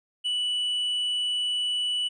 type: tone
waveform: triangle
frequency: 2960 Hz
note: F#7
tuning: in tune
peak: -23 dBFS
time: 0.24-2.09 s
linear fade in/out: 20 ms
effects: resampled to 24000 Hz